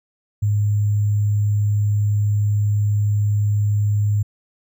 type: tone with sample-and-hold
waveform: sine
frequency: 103.83 Hz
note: G#2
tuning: in tune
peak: -15 dBFS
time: 0.42-4.23 s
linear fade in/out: 10 ms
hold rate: 7350 Hz
effects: none